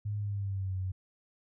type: tone with pitch glide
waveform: sine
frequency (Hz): 103.83 to 93.58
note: G#2 to F#2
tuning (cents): 0 to +20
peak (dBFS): -31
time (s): 0.05-0.92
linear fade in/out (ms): 10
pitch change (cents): -180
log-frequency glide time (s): 0.18-0.76
effects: none